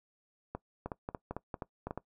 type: clicks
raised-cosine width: 1 ms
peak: -23 dBFS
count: 12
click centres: 0.55 / 0.86 / 0.918 / 1.089 / 1.148 / 1.31 / 1.366 / 1.542 / 1.622 / 1.87 / 1.909 / 1.976 s
effects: noise-tail reverb RT60 0.1 s tail -20 dB re dry